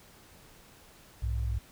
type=tone pair together; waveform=sine; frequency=62.37 / 104.9 Hz; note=B1 / G#2; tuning=+18 / +18 cents; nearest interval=major sixth; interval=900 cents; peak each=-29 / -34 dBFS; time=1.22-1.59 s; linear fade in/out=10 ms; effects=pink hiss -56 dBFS RMS until 1.71 s